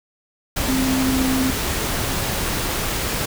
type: tone in noise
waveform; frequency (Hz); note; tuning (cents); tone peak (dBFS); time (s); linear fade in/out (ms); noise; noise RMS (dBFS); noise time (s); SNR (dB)
sine; 261.6; C4; 0; -18; 0.68-1.51; 10; pink; -23; 0.56-3.26; +2
effects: none